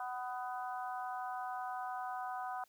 harmonic tone, 249.6 Hz, B3, 19 cents sharp, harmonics 3 / 4 / 5 / 6, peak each -40 / -45 / -46 / -49 dBFS, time 0-2.64 s, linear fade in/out 2 ms, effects white hiss -71 dBFS RMS until 2.68 s

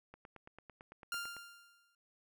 click train, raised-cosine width 0.5 ms, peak -37 dBFS, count 12, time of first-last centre 0.14-1.366 s, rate 8.97 Hz
sawtooth tone with exponential decay, 1396.9 Hz, F6, in tune, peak -32 dBFS, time 1.12-1.95 s, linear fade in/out 2 ms, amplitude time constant 180 ms
effects none

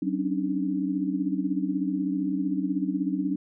sine tone cluster, 188.1 / 270.4 / 287.1 / 303.1 Hz, F#3 / C#4 / D4 / D#4, +29 / -43 / -39 / -45 cents, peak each -30 dBFS, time 0.02-3.36 s, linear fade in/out 5 ms, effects none

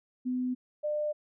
sine tone pair in turn, 252.1 / 599.6 Hz, B3 / D5, +36 / +36 cents, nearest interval octave + minor third, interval 1500 cents, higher second, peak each -28 dBFS, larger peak neither, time 0.25-0.55 / 0.83-1.13 s, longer neither, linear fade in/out 20 ms, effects none

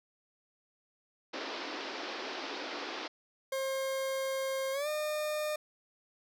pink band-pass noise, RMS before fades -40 dBFS, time 1.33-3.08 s, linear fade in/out 10 ms, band 270 to 5300 Hz, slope 48 dB/octave
40% pulse tone with pitch glide, 534 to 606.4 Hz, C5 to D#5, +35 to -45 cents, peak -31 dBFS, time 3.52-5.56 s, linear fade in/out 5 ms, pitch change +220 cents, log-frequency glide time 4.72-4.88 s
effects none

